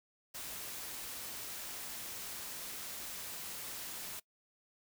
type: noise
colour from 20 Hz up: white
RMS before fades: -44 dBFS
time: 0.34-4.2 s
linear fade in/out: 10 ms
effects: noise-tail reverb RT60 0.1 s tail -22 dB re dry